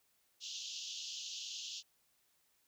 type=band-pass noise; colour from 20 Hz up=pink; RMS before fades=-45 dBFS; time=0.4-1.83 s; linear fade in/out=50 ms; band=2800 to 6900 Hz; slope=96 dB/octave; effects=white hiss -75 dBFS RMS until 2.67 s